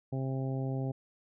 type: harmonic tone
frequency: 132.9 Hz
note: C3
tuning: 27 cents sharp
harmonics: 1 / 2 / 3 / 4 / 5 / 6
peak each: -32 / -38 / -42 / -44 / -46 / -48 dBFS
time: 0.12-0.92 s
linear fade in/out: 10 ms
effects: none